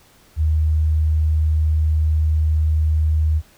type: tone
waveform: sine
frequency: 77.78 Hz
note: D#2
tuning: in tune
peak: -14 dBFS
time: 0.36-3.42 s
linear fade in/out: 50 ms
effects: pink hiss -52 dBFS RMS until 3.57 s